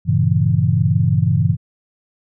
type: chord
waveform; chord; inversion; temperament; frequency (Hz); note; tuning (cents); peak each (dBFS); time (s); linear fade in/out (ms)
sine; G diminished seventh; none; equal; 98 / 116.54 / 138.59 / 164.81; G2 / Bb2 / Db3 / Fb3; 0 / 0 / 0 / 0; -18; 0.05-1.57; 50
effects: none